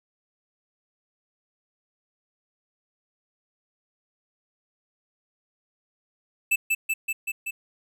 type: tone with echo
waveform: square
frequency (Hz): 2637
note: E7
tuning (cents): 0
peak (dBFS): -19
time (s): 6.51-6.56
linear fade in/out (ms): 10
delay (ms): 190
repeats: 5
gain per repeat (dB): -2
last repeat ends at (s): 7.51
effects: none